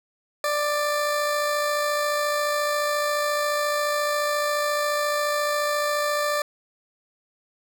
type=tone with amplitude modulation; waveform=20% pulse; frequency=590 Hz; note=D5; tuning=8 cents sharp; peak=-16 dBFS; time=0.44-6.42 s; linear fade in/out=2 ms; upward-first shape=sine; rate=54.3 Hz; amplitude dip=25%; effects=none